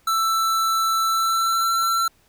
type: tone with pitch glide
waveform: square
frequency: 1328 to 1348.1 Hz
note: E6 to E6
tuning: +12 to +38 cents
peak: -19 dBFS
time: 0.07-2.08 s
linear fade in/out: 5 ms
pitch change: +26 cents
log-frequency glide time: 1.05-1.69 s
effects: pink hiss -60 dBFS RMS until 2.28 s